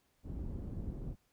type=low-pass noise; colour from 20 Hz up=pink; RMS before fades=-41 dBFS; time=0.23-1.16 s; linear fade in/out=50 ms; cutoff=240 Hz; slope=12 dB/octave; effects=pink hiss -75 dBFS RMS until 1.32 s